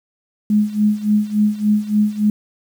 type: tone with tremolo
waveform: sine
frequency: 210.3 Hz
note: G#3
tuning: 22 cents sharp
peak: -10 dBFS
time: 0.5-2.3 s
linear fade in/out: 2 ms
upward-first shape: sine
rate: 3.5 Hz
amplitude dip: 85%
effects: 7-bit